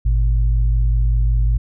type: tone pair together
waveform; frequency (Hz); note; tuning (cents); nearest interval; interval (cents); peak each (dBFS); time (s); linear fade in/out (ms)
sine; 52.52 / 117.9; G#1 / A#2; +20 / +20; octave + major second; 1400; -13 / -22; 0.05-1.58; 10
effects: none